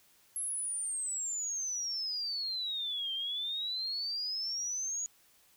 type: exponential two-way sweep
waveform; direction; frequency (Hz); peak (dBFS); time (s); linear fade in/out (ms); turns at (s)
sine; down then up; 11175 to 3136 to 6820; -33; 0.36-5.06; 0; 3.13
effects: white hiss -65 dBFS RMS until 5.56 s